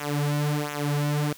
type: tone with flanger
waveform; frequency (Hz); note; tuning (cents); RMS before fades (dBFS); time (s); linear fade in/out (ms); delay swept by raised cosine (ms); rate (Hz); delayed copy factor
sawtooth; 146.83; D3; 0; -26; 0-1.33; 5; 0.21 to 4.41; 1.4; -0.95
effects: white hiss -49 dBFS RMS until 1.37 s

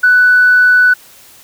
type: tone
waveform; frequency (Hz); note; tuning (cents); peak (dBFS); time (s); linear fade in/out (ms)
sine; 1489; F#6; +11; -4; 0.03-0.94; 10
effects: tanh soft clip ceiling 0 dBFS + white hiss -41 dBFS RMS until 1.43 s

